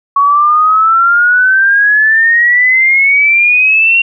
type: exponential sweep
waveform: sine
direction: up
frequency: 1114 to 2763 Hz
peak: -5 dBFS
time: 0.16-4.02 s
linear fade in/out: 5 ms
effects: none